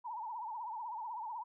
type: tone with vibrato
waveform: sine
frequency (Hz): 916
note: A#5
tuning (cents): -31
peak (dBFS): -39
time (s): 0.04-1.44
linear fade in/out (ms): 20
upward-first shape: triangle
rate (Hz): 16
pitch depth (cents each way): 160
effects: none